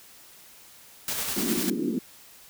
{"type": "noise with tremolo", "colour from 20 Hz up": "white", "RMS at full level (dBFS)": -29, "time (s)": [1.08, 1.7], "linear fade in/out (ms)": 2, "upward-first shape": "square", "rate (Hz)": 10, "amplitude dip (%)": 30}
{"type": "band-pass noise", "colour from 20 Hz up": "pink", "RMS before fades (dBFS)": -28, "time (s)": [1.36, 1.99], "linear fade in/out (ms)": 10, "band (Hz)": [200, 370], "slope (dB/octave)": 48}
{"effects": ["white hiss -51 dBFS RMS until 2.49 s"]}